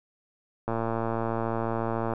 click train, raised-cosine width 1 ms, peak -15 dBFS, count 167, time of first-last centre 0.68-2.136 s, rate 114 Hz, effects none

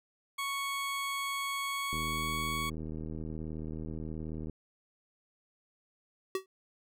20% pulse tone with pitch glide, 1108.7 to 1116.4 Hz, C#6 to C#6, 0 to +12 cents, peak -28 dBFS, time 0.38-2.7 s, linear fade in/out 10 ms, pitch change +12 cents, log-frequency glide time 1.67-2.28 s
click train, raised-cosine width 3 ms, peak -28 dBFS, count 203, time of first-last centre 1.93-4.497 s, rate 78.7 Hz
square tone with exponential decay, 380.2 Hz, F#4, 47 cents sharp, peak -27 dBFS, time 6.35-6.46 s, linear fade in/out 2 ms, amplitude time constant 22 ms
effects none

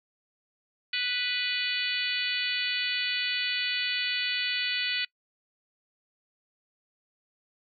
harmonic tone, 493.9 Hz, B4, in tune, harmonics 3 / 4 / 5 / 6 / 7 / 8 / 9, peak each -37 / -34 / -32 / -33 / -36 / -37 / -35 dBFS, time 0.93-5.05 s, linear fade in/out 5 ms, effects noise-tail reverb RT60 0.1 s tail -25 dB re dry

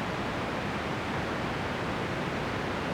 pink band-pass noise, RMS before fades -32 dBFS, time 0-2.93 s, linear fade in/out 0 ms, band 110 to 2300 Hz, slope 12 dB/octave, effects none

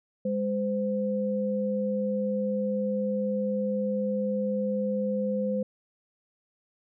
sine tone pair together, 204.1 / 514 Hz, G#3 / C5, -30 / -31 cents, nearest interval octave + major third, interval 1599 cents, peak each -28 dBFS, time 0.25-5.63 s, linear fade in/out 5 ms, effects none

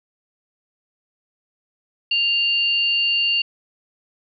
sine tone pair together, 2794 / 4462 Hz, F7 / C#8, 0 / +11 cents, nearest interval minor sixth, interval 811 cents, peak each -17 / -25 dBFS, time 2.11-3.42 s, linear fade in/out 5 ms, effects none

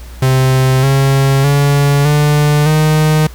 45% pulse tone with pitch steps, 130.81 / 136.36 / 142.16 / 148.19 / 154.49 Hz, C3 / C#3 / C#3 / D3 / D#3, 0 / -28 / +44 / +16 / -12 cents, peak -8 dBFS, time 0.22-3.27 s, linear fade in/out 5 ms, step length 610 ms, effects added 60 Hz sine -29 dBFS peak until 3.34 s + pink hiss -39 dBFS RMS until 3.34 s

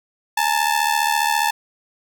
sawtooth ring-modulated tone, 878 Hz, A5, 4 cents flat, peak -10 dBFS, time 0.37-1.51 s, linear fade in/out 5 ms, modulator 37.4 Hz, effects none

